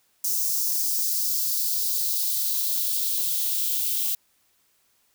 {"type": "noise with high-pass filter sweep", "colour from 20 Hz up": "violet", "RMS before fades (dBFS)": -25, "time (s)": [0.24, 4.15], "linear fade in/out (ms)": 5, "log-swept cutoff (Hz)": [5700, 3100], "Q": 2.5, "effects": ["white hiss -66 dBFS RMS until 5.14 s"]}